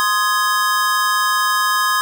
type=chord; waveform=square; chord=Ab major; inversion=first; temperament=equal with one note detuned; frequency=1046.5 / 1244.5 / 1673.7 Hz; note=C6 / Eb6 / Ab6; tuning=0 / 0 / +13 cents; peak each=-20 dBFS; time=0-2.01 s; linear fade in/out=0 ms; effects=none